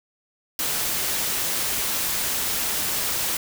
white noise, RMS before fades -25 dBFS, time 0.59-3.37 s, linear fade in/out 2 ms, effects none

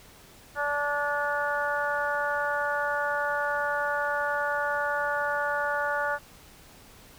harmonic tone, 290 Hz, D4, 22 cents flat, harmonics 2 / 3 / 4 / 5 / 6, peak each -31 / -32 / -34 / -29 / -36 dBFS, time 0.55-6.19 s, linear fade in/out 50 ms, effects pink hiss -52 dBFS RMS until 7.18 s

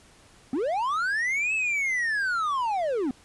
triangle linear two-way sweep, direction up then down, 235.3 to 2637 to 235.3 Hz, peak -22 dBFS, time 0.53-3.11 s, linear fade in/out 2 ms, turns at 1.54 s, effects pink hiss -55 dBFS RMS until 3.24 s + resampled to 24000 Hz

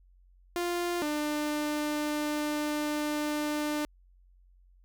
sawtooth tone pair in turn, 349.2 / 298.9 Hz, F4 / D4, 0 / +31 cents, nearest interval minor third, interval 269 cents, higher first, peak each -25 dBFS, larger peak neither, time 0.56-1.02 / 1.02-3.85 s, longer second, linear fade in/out 0 ms, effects added 45 Hz sine -57 dBFS peak until 4.84 s

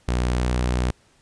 sawtooth tone with pitch glide, 61 to 61.67 Hz, B1 to B1, -21 to -2 cents, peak -16 dBFS, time 0.08-0.91 s, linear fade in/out 5 ms, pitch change +19 cents, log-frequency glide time 0.26-0.45 s, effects pink hiss -59 dBFS RMS until 1.21 s + resampled to 22050 Hz

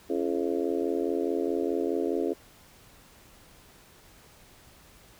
harmonic tone with a mistuned harmonic, 84.8 Hz, E2, 50 cents sharp, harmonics 3 / 4 / 5 / 6 / 7 / 8, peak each -32 / -30 / -30 / -35 / -39 / -40 dBFS, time 0.09-2.34 s, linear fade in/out 20 ms, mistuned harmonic 3, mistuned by +130 cents, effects pink hiss -55 dBFS RMS until 5.19 s

